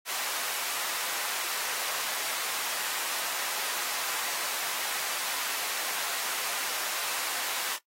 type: high-pass noise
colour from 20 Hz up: pink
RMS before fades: -33 dBFS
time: 0.05-7.79 s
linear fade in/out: 50 ms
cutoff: 920 Hz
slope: 12 dB/octave
effects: noise-tail reverb RT60 0.1 s tail -17 dB re dry + AAC 48 kbps